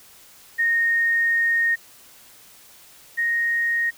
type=tone pair in turn; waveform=sine; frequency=1852 / 1864.9 Hz; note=A#6 / A#6; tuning=-12 / 0 cents; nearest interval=unison; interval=12 cents; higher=second; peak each=-17 / -19 dBFS; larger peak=first; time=0.58-1.76 / 3.17-3.91 s; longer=first; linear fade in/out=20 ms; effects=white hiss -49 dBFS RMS until 3.97 s